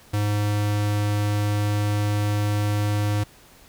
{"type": "tone", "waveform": "square", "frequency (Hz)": 103.83, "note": "G#2", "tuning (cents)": 0, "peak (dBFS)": -21, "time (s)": [0.13, 3.24], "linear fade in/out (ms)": 10, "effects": ["pink hiss -51 dBFS RMS until 3.68 s"]}